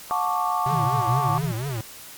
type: chord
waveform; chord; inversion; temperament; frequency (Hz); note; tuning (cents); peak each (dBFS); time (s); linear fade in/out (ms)
sine; D major seventh; first; equal with one note detuned; 721.4 / 880 / 1108.7 / 1174.7; F#5 / A5 / C#6 / D6; -44 / 0 / 0 / 0; -27; 0.11-1.38; 0
type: tone with vibrato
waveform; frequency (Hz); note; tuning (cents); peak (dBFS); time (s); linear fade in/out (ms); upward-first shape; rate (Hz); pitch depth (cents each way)
square; 125.7; B2; +31; -27; 0.66-1.81; 2; triangle; 4.2; 270
type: linear two-way sweep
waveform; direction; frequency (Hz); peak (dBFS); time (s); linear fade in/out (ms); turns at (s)
sine; down then up; 170 to 112 to 170; -25; 0.71-1.52; 10; 1
effects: white hiss -42 dBFS RMS until 2.17 s + Opus 48 kbps